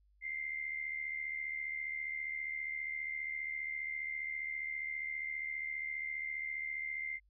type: tone with amplitude modulation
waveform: sine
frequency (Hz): 2093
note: C7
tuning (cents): 0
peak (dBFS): -34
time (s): 0.21-7.2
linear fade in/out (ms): 50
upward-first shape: sine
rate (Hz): 74.9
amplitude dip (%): 65
effects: added 50 Hz sine -66 dBFS peak until 7.29 s